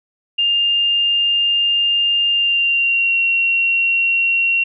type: tone with pitch glide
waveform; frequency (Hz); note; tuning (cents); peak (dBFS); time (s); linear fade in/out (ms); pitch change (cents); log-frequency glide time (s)
sine; 2807 to 2740; F7 to F7; +8 to -34; -13; 0.38-4.64; 10; -42; 2.3-3.18
effects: none